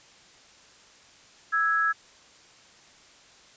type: tone pair together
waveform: sine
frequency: 1318.5 / 1661.2 Hz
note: E6 / G#6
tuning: 0 / 0 cents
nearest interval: major third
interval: 400 cents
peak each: -24 dBFS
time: 1.52-1.93 s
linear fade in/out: 20 ms
effects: white hiss -54 dBFS RMS until 3.56 s + resampled to 16000 Hz